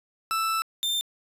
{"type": "tone pair in turn", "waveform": "40% pulse", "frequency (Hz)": [1322, 3589], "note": ["E6", "A7"], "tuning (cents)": [5, 34], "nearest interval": "octave + perfect fourth", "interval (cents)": 1729, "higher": "second", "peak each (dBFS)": [-23, -23], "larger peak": "neither", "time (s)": [[0.31, 0.62], [0.83, 1.01]], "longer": "first", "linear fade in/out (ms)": 0, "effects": ["resampled to 32000 Hz", "9-bit"]}